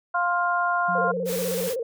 harmonic tone, 350.9 Hz, F4, 8 cents sharp, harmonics 2 / 3 / 4, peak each -25 / -25 / -25 dBFS, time 0.14-1.12 s, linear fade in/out 10 ms
sine tone, 180 Hz, F#3, 47 cents flat, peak -31 dBFS, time 0.88-1.69 s, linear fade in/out 10 ms
sine tone with vibrato, 491.4 Hz, B4, 9 cents flat, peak -25 dBFS, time 0.95-1.83 s, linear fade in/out 5 ms, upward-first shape square, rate 16 Hz, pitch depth 110 cents each way
white noise, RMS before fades -33 dBFS, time 1.25-1.76 s, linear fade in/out 50 ms
effects none

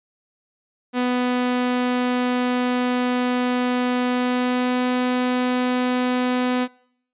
sawtooth tone with pitch glide, 248.4 to 250.3 Hz, B3 to B3, +10 to +23 cents, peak -15 dBFS, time 0.93-6.68 s, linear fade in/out 50 ms, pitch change +13 cents, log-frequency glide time 4.09-4.9 s, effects noise-tail reverb RT60 0.7 s tail -24 dB re dry + resampled to 8000 Hz

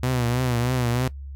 sawtooth tone with vibrato, 123.5 Hz, B2, in tune, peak -17 dBFS, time 0.03-1.08 s, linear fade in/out 5 ms, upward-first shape triangle, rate 3.2 Hz, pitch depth 88 cents each way, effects noise-tail reverb RT60 0.1 s tail -18 dB re dry + added 69 Hz sine -33 dBFS peak until 1.35 s

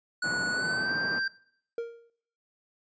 square tone with pitch glide, 1468 to 1573.4 Hz, F#6 to G6, -14 to +6 cents, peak -28 dBFS, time 0.22-1.28 s, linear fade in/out 5 ms, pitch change +120 cents, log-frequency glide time 0.51-0.96 s
pink band-pass noise, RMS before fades -38 dBFS, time 0.23-1.2 s, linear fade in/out 20 ms, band 130 to 1600 Hz, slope 24 dB/octave
triangle tone with exponential decay, 466.2 Hz, A#4, in tune, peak -25 dBFS, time 1.78-2.1 s, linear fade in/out 2 ms, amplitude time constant 69 ms
effects noise-tail reverb RT60 0.6 s tail -19 dB re dry + resampled to 16000 Hz

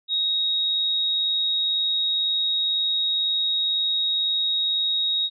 sine tone with amplitude modulation, 3770 Hz, A#7, 19 cents sharp, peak -19 dBFS, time 0.08-5.3 s, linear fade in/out 50 ms, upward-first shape sine, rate 102 Hz, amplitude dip 25%, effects none

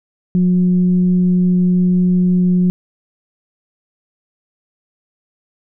sine tone with frequency modulation, 180.1 Hz, F#3, 46 cents flat, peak -10 dBFS, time 0.35-2.7 s, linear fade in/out 0 ms, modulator 183 Hz, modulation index 0.26, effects none

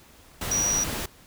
sine tone in noise, 5800 Hz, F#8, 35 cents flat, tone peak -22 dBFS, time 0.51-0.84 s, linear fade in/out 5 ms, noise pink, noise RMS -31 dBFS, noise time 0.41-1.06 s, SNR +6 dB, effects pink hiss -53 dBFS RMS until 1.26 s

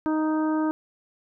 harmonic tone, 311.3 Hz, D#4, 1 cent sharp, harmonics 1 / 2 / 3 / 4 / 5, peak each -22 / -33 / -32 / -36 / -40 dBFS, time 0.06-0.71 s, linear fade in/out 0 ms, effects none

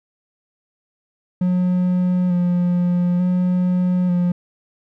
triangle tone with vibrato, 178.8 Hz, F3, 41 cents sharp, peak -13 dBFS, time 1.41-4.32 s, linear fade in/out 5 ms, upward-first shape square, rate 0.56 Hz, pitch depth 19 cents each way, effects none

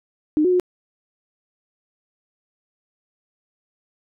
sine tone with pitch steps, 304.7 / 364.4 / 361.4 Hz, D#4 / F#4 / F#4, -36 / -26 / -41 cents, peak -14 dBFS, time 0.37-0.598 s, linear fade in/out 0 ms, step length 76 ms, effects none

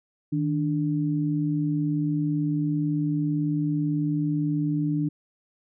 sine tone pair together, 155.58 / 293.7 Hz, D#3 / D4, 0 / 0 cents, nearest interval major seventh, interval 1100 cents, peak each -25 dBFS, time 0.32-5.09 s, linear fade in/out 10 ms, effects none

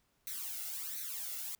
blue noise with flanger, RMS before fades -41 dBFS, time 0.27-1.55 s, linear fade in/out 0 ms, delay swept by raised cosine 0.49 to 1.48 ms, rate 1.4 Hz, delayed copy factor +0.8, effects pink hiss -75 dBFS RMS until 1.59 s

